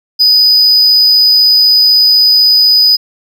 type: tone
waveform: triangle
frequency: 4978 Hz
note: D#8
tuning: in tune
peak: -3 dBFS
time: 0.19-2.97 s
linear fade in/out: 20 ms
effects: none